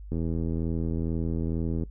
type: click train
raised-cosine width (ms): 3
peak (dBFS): -18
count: 142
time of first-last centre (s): 0.12-1.835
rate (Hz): 82.2
effects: noise-tail reverb RT60 0.1 s tail -18 dB re dry + added 50 Hz sine -39 dBFS peak until 1.9 s